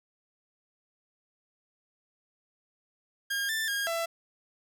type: tone with pitch steps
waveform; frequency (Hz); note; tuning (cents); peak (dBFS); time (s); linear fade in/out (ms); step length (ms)
sawtooth; 1620 / 1772 / 1626 / 668; G#6 / A6 / G#6 / E5; -43 / +12 / -37 / +23; -25; 3.3-4.06; 10; 190
effects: none